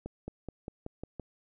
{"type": "accelerating click train", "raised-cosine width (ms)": 2, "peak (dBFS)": -25, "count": 7, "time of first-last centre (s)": [0.06, 1.197], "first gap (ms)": 220, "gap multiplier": 0.94, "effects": []}